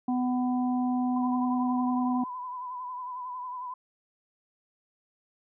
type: harmonic tone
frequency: 250 Hz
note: B3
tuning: 21 cents sharp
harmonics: 1 / 3 / 4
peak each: -25 / -33 / -40 dBFS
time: 0.08-2.24 s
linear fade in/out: 5 ms
type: tone with vibrato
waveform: sine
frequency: 1000 Hz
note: B5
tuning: 21 cents sharp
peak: -34 dBFS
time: 1.16-3.74 s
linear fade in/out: 5 ms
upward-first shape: triangle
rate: 11 Hz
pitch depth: 51 cents each way
effects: none